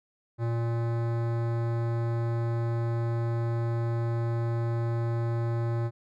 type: tone with hard clipping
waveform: sine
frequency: 116.54 Hz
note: A#2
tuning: in tune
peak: -28 dBFS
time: 0.38-5.91 s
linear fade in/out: 50 ms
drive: 18 dB
effects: none